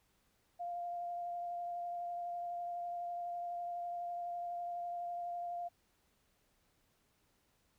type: tone with vibrato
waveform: sine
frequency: 698.5 Hz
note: F5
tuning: in tune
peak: -38 dBFS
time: 0.59-5.69 s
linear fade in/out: 20 ms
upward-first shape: triangle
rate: 12 Hz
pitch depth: 15 cents each way
effects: pink hiss -75 dBFS RMS until 7.78 s